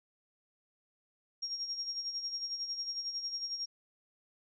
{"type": "tone with tremolo", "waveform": "sine", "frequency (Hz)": 5580, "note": "F8", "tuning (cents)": -2, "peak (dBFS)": -33, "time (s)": [1.42, 3.66], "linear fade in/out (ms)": 10, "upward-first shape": "sine", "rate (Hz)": 11, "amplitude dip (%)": 60, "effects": []}